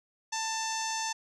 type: tone with low-pass filter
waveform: sawtooth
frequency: 889 Hz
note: A5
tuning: 18 cents sharp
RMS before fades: -33 dBFS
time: 0.32-1.13 s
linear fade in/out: 10 ms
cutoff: 6300 Hz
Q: 4.9
effects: none